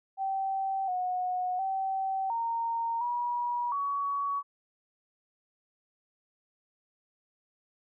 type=tone with pitch steps; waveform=sine; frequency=774 / 730 / 770 / 923 / 964 / 1126 Hz; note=G5 / F#5 / G5 / A#5 / B5 / C#6; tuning=-22 / -24 / -31 / -17 / -42 / +27 cents; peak=-28 dBFS; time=0.17-4.43 s; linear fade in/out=50 ms; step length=710 ms; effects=none